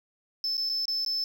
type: tone with dropouts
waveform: sine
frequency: 5260 Hz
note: E8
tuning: 5 cents flat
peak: -24 dBFS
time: 0.44-1.24 s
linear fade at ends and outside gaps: 1 ms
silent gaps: 0.57-0.578 / 0.692-0.697 / 0.855-0.881 / 1.049-1.062 s
effects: tanh soft clip ceiling -25 dBFS + 9-bit